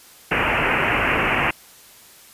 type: low-pass noise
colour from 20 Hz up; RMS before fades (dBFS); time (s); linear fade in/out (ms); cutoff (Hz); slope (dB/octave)
white; -20; 0.31-1.51; 5; 2800; 96
effects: white hiss -47 dBFS RMS until 2.33 s + resampled to 32000 Hz